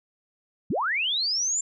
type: linear sweep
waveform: sine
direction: up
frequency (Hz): 117 to 7330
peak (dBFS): -23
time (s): 0.7-1.61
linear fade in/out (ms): 5
effects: none